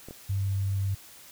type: clicks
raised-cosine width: 2 ms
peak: -28 dBFS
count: 2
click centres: 0.086 / 0.109 s
type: tone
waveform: sine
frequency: 98 Hz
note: G2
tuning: in tune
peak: -25 dBFS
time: 0.29-0.95 s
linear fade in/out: 10 ms
effects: white hiss -50 dBFS RMS until 1.31 s